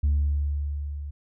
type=tone with level ramp; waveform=sine; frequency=72.4 Hz; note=D2; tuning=24 cents flat; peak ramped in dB=-16 to -32 dBFS; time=0.03-1.11 s; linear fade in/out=10 ms; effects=tanh soft clip ceiling -17 dBFS